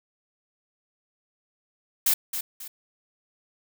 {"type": "noise with echo", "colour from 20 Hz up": "blue", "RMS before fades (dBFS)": -21, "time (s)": [2.06, 2.14], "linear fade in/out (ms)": 5, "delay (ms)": 270, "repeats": 2, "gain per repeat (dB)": -9, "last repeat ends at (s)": 2.68, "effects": []}